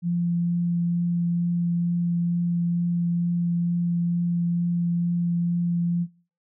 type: tone with vibrato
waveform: sine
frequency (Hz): 172.5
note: F3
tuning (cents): -21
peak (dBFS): -21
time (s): 0.02-6.07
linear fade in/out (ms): 50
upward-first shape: triangle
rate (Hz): 2.2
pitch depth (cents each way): 9
effects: noise-tail reverb RT60 0.4 s tail -21 dB re dry